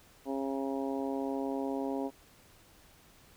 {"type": "harmonic tone", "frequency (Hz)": 136.1, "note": "C#3", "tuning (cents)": -31, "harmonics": [2, 3, 4, 5, 6, 7], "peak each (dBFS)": [-34, -38, -40, -42, -44, -45], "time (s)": [0.25, 2.11], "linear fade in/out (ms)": 50, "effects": ["pink hiss -60 dBFS RMS until 3.36 s"]}